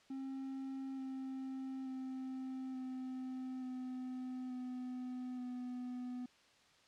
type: tone with pitch steps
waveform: triangle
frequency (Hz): 267.5 / 264.3 / 261.1 / 257.9 / 254.8 / 251.8 / 248.7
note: C4 / C4 / C4 / C4 / C4 / B3 / B3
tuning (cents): +38 / +18 / -3 / -25 / -46 / +34 / +12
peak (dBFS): -39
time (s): 0.1-6.26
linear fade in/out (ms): 5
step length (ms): 880
effects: white hiss -67 dBFS RMS until 6.87 s + low-pass 5000 Hz 12 dB/octave